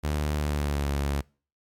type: tone with pitch glide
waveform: sawtooth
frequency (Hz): 74.6 to 70.58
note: D2 to C#2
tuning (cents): +28 to +32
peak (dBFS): -21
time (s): 0.03-1.22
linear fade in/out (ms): 20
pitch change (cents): -96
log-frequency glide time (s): 0.4-0.92
effects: noise-tail reverb RT60 0.4 s tail -25 dB re dry + MP3 96 kbps